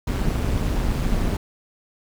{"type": "noise with amplitude modulation", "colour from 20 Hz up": "brown", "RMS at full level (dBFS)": -19, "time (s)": [0.07, 1.37], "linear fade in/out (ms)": 5, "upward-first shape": "sine", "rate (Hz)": 192, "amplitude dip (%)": 65, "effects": []}